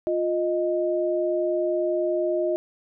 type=tone pair together; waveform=sine; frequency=352.1 / 622 Hz; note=F4 / D#5; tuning=+14 / -1 cents; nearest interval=minor seventh; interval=985 cents; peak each=-24 dBFS; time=0.07-2.56 s; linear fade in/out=0 ms; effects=none